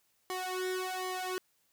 sawtooth tone with flanger, 370 Hz, F#4, in tune, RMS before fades -36 dBFS, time 0.3-1.38 s, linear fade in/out 0 ms, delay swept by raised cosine 0.97 to 2.17 ms, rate 1.3 Hz, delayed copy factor +1, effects white hiss -73 dBFS RMS until 1.72 s

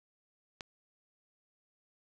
click, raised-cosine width 0.2 ms, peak -23 dBFS, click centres 0.608 s, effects none

